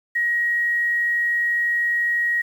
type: tone with quantisation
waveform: sine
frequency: 1894 Hz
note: A#6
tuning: 27 cents sharp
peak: -18 dBFS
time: 0.15-2.42 s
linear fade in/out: 10 ms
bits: 8
effects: none